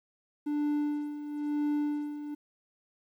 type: tone with tremolo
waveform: triangle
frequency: 294.9 Hz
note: D4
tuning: 7 cents sharp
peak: -24 dBFS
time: 0.46-2.35 s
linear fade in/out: 10 ms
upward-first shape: sine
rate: 1 Hz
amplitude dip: 70%
effects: 11-bit